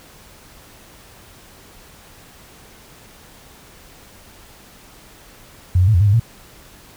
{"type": "tone with pitch steps", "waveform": "sine", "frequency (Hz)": [90.5, 92.2, 109.6, 86.5, 104.1, 100.1, 115.3], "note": ["F#2", "F#2", "A2", "F2", "G#2", "G2", "A#2"], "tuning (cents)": [-38, -6, -6, -16, 5, 37, -19], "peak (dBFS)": -10, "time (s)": [5.75, 6.198], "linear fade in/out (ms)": 5, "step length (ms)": 64, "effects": ["pink hiss -45 dBFS RMS until 6.96 s"]}